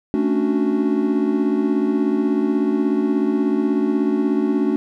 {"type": "chord", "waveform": "triangle", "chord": "D major seventh", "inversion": "second", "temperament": "equal", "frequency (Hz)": [220, 277.2, 293.7, 370], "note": ["A3", "C#4", "D4", "F#4"], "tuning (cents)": [0, 0, 0, 0], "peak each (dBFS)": [-20, -20, -19, -21], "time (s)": [0.14, 4.76], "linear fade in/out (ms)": 0, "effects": []}